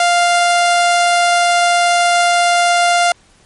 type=tone; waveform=sawtooth; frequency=698.5 Hz; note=F5; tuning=in tune; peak=-6 dBFS; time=0-3.12 s; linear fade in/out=2 ms; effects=pink hiss -50 dBFS RMS until 3.45 s + MP3 48 kbps